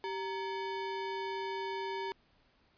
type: ring-modulated tone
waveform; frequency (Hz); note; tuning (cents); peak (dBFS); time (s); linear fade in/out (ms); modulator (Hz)
square; 659.3; E5; 0; -33; 0.04-2.12; 0; 271
effects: pink hiss -69 dBFS RMS until 2.77 s + resampled to 11025 Hz